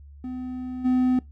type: tone with level steps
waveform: triangle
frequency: 253.8 Hz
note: B3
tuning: 47 cents sharp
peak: -28 / -16 dBFS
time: 0.24-1.19 s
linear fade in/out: 2 ms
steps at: 0.84 s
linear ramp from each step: 20 ms
effects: noise-tail reverb RT60 0.2 s tail -21 dB re dry + added 71 Hz sine -43 dBFS peak until 1.31 s